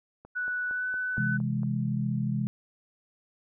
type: click train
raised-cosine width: 1 ms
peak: -33 dBFS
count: 7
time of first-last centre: 0.25-1.632 s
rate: 4.34 Hz
type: tone with pitch glide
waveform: sine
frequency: 1480 to 1501.5 Hz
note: F#6 to F#6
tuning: 0 to +25 cents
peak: -28 dBFS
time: 0.35-1.38 s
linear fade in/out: 20 ms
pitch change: +25 cents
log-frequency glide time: 0.67-0.88 s
type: chord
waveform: sine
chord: C augmented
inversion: none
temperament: equal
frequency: 130.81 / 164.81 / 207.7 Hz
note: C3 / E3 / G#3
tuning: 0 / 0 / 0 cents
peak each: -29 / -33 / -30 dBFS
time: 1.18-2.47 s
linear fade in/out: 0 ms
effects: none

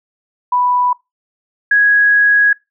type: tone pair in turn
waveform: sine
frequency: 987.8 / 1661.3 Hz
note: B5 / G#6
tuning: 0 / 0 cents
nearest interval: major sixth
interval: 900 cents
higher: second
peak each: -11 / -7 dBFS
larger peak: second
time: 0.52-0.93 / 1.71-2.53 s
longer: second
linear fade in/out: 5 ms
effects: noise-tail reverb RT60 0.2 s tail -22 dB re dry

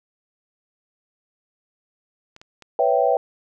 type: clicks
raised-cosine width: 0.2 ms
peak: -26 dBFS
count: 3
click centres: 2.364 / 2.415 / 2.623 s
type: chord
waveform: sine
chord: C# half-diminished seventh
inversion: third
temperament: equal with one note detuned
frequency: 493.9 / 554.4 / 659.3 / 778.6 Hz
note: B4 / C#5 / E5 / G5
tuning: 0 / 0 / 0 / -12 cents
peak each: -21 dBFS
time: 2.79-3.17 s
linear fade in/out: 2 ms
effects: none

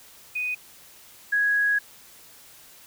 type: tone pair in turn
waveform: sine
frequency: 2489 / 1661.2 Hz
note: D#7 / G#6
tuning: 0 / 0 cents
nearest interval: perfect fifth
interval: 700 cents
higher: first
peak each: -25 / -19 dBFS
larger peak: second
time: 0.35-0.55 / 1.32-1.79 s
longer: second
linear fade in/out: 10 ms
effects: white hiss -50 dBFS RMS until 2.86 s

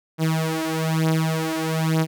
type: beating tone pair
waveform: sawtooth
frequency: 159.5 / 160.6 Hz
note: D#3 / E3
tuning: +43 / -45 cents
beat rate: 1.1 Hz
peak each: -19 dBFS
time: 0.18-2.07 s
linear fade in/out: 50 ms
effects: none

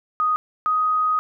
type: tone pair in turn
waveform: sine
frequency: 1244.5 / 1251.6 Hz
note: D#6 / D#6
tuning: 0 / +10 cents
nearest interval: unison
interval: 10 cents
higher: second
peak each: -17 dBFS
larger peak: neither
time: 0.2-0.36 / 0.66-1.19 s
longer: second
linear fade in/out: 0 ms
effects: none

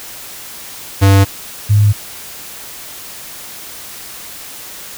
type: tone pair in turn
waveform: square / sine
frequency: 98 / 103.83 Hz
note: G2 / G#2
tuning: 0 / 0 cents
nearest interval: minor second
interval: 100 cents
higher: second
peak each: -6 dBFS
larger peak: neither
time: 1.01-1.25 / 1.69-1.93 s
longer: neither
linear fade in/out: 20 ms
effects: white hiss -31 dBFS RMS until 4.97 s

